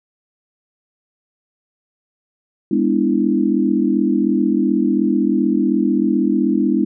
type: chord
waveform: sine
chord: E dominant seventh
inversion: first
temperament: equal with one note detuned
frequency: 204 / 246.9 / 293.7 / 329.6 Hz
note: G#3 / B3 / D4 / E4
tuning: -31 / 0 / 0 / 0 cents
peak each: -19 dBFS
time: 2.71-6.85 s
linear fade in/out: 5 ms
effects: none